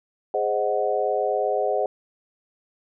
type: chord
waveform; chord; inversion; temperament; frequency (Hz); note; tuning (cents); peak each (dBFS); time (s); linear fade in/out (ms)
sine; Ab dominant seventh; none; equal; 415.3 / 523.3 / 622.3 / 740; Ab4 / C5 / Eb5 / Gb5; 0 / 0 / 0 / 0; -26; 0.34-1.86; 2
effects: none